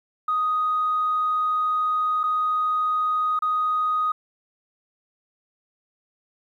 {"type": "tone with dropouts", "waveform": "sine", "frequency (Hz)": 1247, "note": "D#6", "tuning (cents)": 3, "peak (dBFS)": -19, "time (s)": [0.28, 4.12], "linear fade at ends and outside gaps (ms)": 5, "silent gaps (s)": [[2.233, 2.237], [3.391, 3.421]], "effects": ["tanh soft clip ceiling -15 dBFS", "10-bit"]}